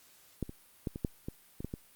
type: clicks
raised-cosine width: 3 ms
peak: -20 / -29 / -20 / -26 / -17 / -24 / -27 / -23 / -24 dBFS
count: 9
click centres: 0.427 / 0.494 / 0.872 / 0.959 / 1.048 / 1.285 / 1.605 / 1.646 / 1.739 s
effects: white hiss -61 dBFS RMS until 1.95 s + Opus 48 kbps